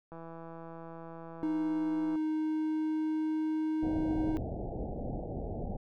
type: click train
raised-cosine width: 1 ms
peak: -33 dBFS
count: 337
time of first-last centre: 0.12-2.156 s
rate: 165 Hz
type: tone with pitch glide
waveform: triangle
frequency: 311.1 to 313.1 Hz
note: D#4 to D#4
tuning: 0 to +11 cents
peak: -27 dBFS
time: 1.43-4.37 s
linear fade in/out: 0 ms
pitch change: +11 cents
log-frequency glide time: 2.14-3.94 s
type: low-pass noise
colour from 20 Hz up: pink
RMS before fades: -37 dBFS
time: 3.82-5.77 s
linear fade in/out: 10 ms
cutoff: 800 Hz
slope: 96 dB/octave
effects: none